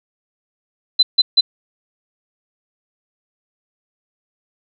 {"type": "tone bursts", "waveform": "sine", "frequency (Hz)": 4043, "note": "B7", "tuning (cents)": 40, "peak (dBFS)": -7, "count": 3, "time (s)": [0.99, 1.41], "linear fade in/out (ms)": 10, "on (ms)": 40, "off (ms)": 150, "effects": []}